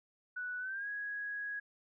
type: tone with pitch glide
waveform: sine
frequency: 1480 to 1661.2 Hz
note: F#6 to G#6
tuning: 0 to 0 cents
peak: -37 dBFS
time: 0.36-1.6 s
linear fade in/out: 10 ms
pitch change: +200 cents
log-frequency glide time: 0.59-0.88 s
effects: none